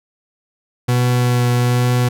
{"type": "tone with vibrato", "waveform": "40% pulse", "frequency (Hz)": 122.9, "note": "B2", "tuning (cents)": -8, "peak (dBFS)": -12, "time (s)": [0.88, 2.09], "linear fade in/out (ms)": 10, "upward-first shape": "triangle", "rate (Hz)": 1.2, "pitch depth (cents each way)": 13, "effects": []}